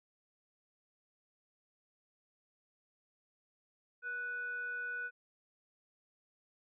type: tone with frequency modulation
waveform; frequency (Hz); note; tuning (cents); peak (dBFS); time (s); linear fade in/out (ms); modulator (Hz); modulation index
sine; 1480; F#6; 0; -37; 4.02-5.11; 50; 999; 0.25
effects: none